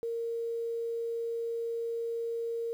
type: tone with quantisation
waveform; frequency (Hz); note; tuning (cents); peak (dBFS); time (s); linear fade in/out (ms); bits
sine; 463; A#4; -12; -31; 0.03-2.73; 0; 10
effects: none